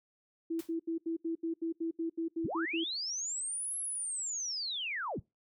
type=tone bursts; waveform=sine; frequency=329.6 Hz; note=E4; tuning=in tune; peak=-31 dBFS; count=13; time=0.5-2.842 s; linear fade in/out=10 ms; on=110 ms; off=76 ms
type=noise with exponential decay; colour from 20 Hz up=white; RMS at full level=-45 dBFS; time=0.59-0.75 s; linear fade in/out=2 ms; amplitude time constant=33 ms
type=linear two-way sweep; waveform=sine; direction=up then down; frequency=41.83 to 11175 to 41.83 Hz; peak=-34 dBFS; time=2.44-5.2 s; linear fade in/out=10 ms; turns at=3.78 s
effects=noise-tail reverb RT60 0.2 s tail -23 dB re dry